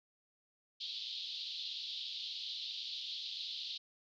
pink band-pass noise, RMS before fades -43 dBFS, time 0.8-3.78 s, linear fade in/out 10 ms, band 3300 to 4400 Hz, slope 48 dB/octave, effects none

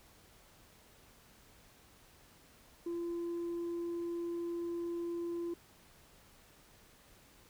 sine tone with tanh clipping, 342.1 Hz, F4, 36 cents flat, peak -36 dBFS, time 2.86-5.54 s, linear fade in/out 5 ms, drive 1 dB, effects pink hiss -62 dBFS RMS until 7.49 s

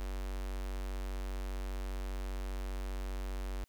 square tone with notch filter, 47.49 Hz, F#1, 46 cents sharp, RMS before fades -38 dBFS, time 0-3.64 s, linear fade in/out 0 ms, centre 150 Hz, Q 1.1, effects white hiss -74 dBFS RMS until 3.68 s

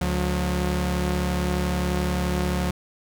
sawtooth tone pair together, 71.54 / 180 Hz, D2 / F#3, -45 / -47 cents, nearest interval octave + major third, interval 1598 cents, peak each -21 dBFS, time 0.01-2.71 s, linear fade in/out 5 ms, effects none

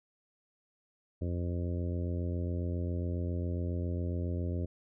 harmonic tone, 87.31 Hz, F2, in tune, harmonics 1 / 2 / 3 / 4 / 5 / 6 / 7, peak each -32 / -40 / -41 / -43 / -47 / -47 / -49 dBFS, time 1.21-4.66 s, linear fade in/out 10 ms, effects none

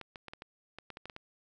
clicks, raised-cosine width 0.3 ms, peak -28 dBFS, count 11, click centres 0.013 / 0.158 / 0.283 / 0.335 / 0.421 / 0.786 / 0.903 / 0.971 / 1.056 / 1.098 / 1.164 s, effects none

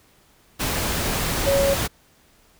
sine tone in noise, 554.4 Hz, C#5, in tune, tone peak -17 dBFS, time 1.46-1.75 s, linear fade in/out 20 ms, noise pink, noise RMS -24 dBFS, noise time 0.59-1.88 s, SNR +4 dB, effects pink hiss -57 dBFS RMS until 2.59 s

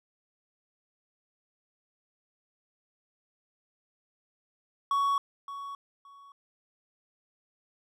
triangle tone with echo, 1118 Hz, C#6, 14 cents sharp, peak -22 dBFS, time 4.91-5.18 s, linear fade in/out 2 ms, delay 570 ms, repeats 2, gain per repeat -13 dB, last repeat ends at 6.32 s, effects none

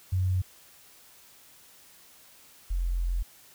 sine tone pair in turn, 92.5 / 43.57 Hz, F#2 / F1, 0 / -3 cents, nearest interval octave + minor second, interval 1303 cents, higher first, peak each -23 / -25 dBFS, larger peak first, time 0.12-0.42 / 2.7-3.23 s, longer second, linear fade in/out 10 ms, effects white hiss -55 dBFS RMS until 3.54 s

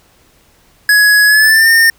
square tone with pitch glide, 1679 to 1820.4 Hz, G#6 to A#6, +18 to -42 cents, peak -6 dBFS, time 0.89-1.9 s, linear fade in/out 2 ms, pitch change +140 cents, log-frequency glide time 1.26-1.7 s, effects pink hiss -50 dBFS RMS until 1.98 s

